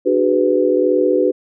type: chord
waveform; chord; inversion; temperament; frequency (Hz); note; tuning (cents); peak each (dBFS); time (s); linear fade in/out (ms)
sine; G# half-diminished seventh; second; just; 299 / 373.8 / 415.3 / 498.4; D4 / F#4 / G#4 / B4; +31 / +18 / 0 / +16; -19 / -16 / -21 / -16; 0.05-1.32; 20
effects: none